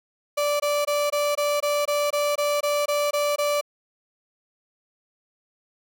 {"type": "tone bursts", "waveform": "35% pulse", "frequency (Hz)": 584, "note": "D5", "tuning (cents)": -10, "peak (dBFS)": -19, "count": 13, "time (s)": [0.37, 3.612], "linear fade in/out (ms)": 10, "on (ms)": 230, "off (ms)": 21, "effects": []}